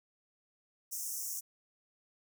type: high-pass noise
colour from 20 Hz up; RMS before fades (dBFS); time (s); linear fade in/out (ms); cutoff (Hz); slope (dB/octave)
pink; -39; 0.91-1.41; 20; 5500; 96
effects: none